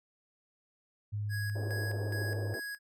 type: tone with pitch glide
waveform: sine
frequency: 104.3 to 103.52 Hz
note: G#2 to G#2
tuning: +8 to -5 cents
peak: -32 dBFS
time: 1.12-2.55 s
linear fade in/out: 20 ms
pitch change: -13 cents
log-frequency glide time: 1.72-1.99 s
type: tone with tremolo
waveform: square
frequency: 1661.2 Hz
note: G#6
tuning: in tune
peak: -38 dBFS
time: 1.29-2.79 s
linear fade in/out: 50 ms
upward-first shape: square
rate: 2.4 Hz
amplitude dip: 65%
type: band-pass noise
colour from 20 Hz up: pink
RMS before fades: -42 dBFS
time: 1.55-2.6 s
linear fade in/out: 10 ms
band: 330 to 600 Hz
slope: 24 dB/octave
effects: none